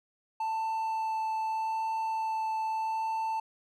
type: tone with vibrato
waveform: triangle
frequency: 885 Hz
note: A5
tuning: 10 cents sharp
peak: -27 dBFS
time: 0.4-3.4 s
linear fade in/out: 5 ms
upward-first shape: sine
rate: 0.81 Hz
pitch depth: 8 cents each way
effects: none